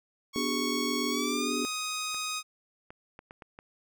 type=tone with pitch glide; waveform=10% pulse; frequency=1108.7 to 1251.7 Hz; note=C#6 to D#6; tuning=0 to +10 cents; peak=-23 dBFS; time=0.33-2.43 s; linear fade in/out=50 ms; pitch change=+210 cents; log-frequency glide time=1.09-1.55 s
type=chord; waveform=sine; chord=G# half-diminished seventh; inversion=first; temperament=equal with one note detuned; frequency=246.9 / 293.7 / 377.3 / 415.3 Hz; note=B3 / D4 / F#4 / G#4; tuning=0 / 0 / +34 / 0 cents; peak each=-33 / -34 / -37 / -36 dBFS; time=0.36-1.65 s; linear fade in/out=0 ms
type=clicks; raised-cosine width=0.5 ms; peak=-30 dBFS; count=6; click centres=2.145 / 2.905 / 3.191 / 3.309 / 3.422 / 3.589 s
effects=none